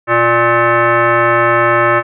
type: tone with frequency modulation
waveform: sine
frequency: 350.9 Hz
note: F4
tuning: 8 cents sharp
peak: -8 dBFS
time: 0.07-2.03 s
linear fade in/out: 50 ms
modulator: 471 Hz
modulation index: 3.4
effects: none